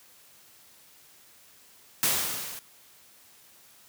white noise with level ramp, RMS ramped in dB -23 to -41 dBFS, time 2.03-2.59 s, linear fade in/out 0 ms, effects white hiss -56 dBFS RMS until 3.88 s + high-pass 60 Hz 12 dB/octave

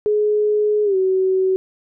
sine tone with pitch glide, 420.9 to 377.2 Hz, G#4 to F#4, +23 to +33 cents, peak -14 dBFS, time 0.06-1.56 s, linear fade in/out 0 ms, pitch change -190 cents, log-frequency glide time 0.84-0.96 s, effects none

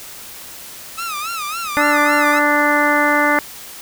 sawtooth tone with vibrato, 1274 Hz, D#6, 41 cents sharp, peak -19 dBFS, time 0.97-2.4 s, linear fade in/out 20 ms, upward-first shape sine, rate 3.6 Hz, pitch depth 140 cents each way
harmonic tone, 293.7 Hz, D4, in tune, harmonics 1 / 2 / 3 / 4 / 5 / 6 / 7, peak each -20 / -20 / -20 / -20 / -20 / -20 / -20 dBFS, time 1.77-3.39 s, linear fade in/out 0 ms
effects white hiss -35 dBFS RMS until 3.81 s

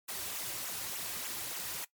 white noise with flanger, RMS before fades -39 dBFS, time 0.08-1.85 s, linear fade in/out 10 ms, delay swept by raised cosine 0.2 to 4.7 ms, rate 3.4 Hz, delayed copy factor -0.7, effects noise-tail reverb RT60 0.1 s tail -18 dB re dry + MP3 96 kbps

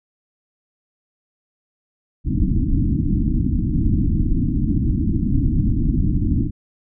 pink low-pass noise, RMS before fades -18 dBFS, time 2.24-6.51 s, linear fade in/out 50 ms, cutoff 320 Hz, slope 96 dB/octave, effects none

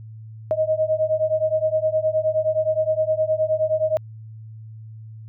sine beating tone pair, 622.3 / 631.9 Hz, D#5 / D#5, 0 / +27 cents, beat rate 9.6 Hz, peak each -21 dBFS, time 0.51-3.97 s, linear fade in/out 0 ms, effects added 110 Hz sine -36 dBFS peak until 5.28 s

